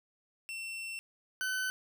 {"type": "tone pair in turn", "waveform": "40% pulse", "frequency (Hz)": [2700, 1515.3], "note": ["E7", "F#6"], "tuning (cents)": [41, 41], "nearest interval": "minor seventh", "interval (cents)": 1000, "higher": "first", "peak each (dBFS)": [-37, -31], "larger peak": "second", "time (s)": [[0.49, 0.99], [1.41, 1.7]], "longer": "first", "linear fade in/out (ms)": 0, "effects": []}